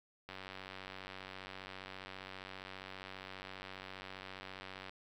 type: click train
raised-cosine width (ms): 0.3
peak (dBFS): -30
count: 438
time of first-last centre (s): 0.29-4.895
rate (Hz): 94.9
effects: 11-bit